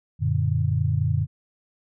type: chord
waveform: sine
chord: Gb augmented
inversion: none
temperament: equal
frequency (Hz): 92.5 / 116.54 / 146.83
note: Gb2 / Bb2 / D3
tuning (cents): 0 / 0 / 0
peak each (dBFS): -24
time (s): 0.19-1.27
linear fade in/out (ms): 50
effects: none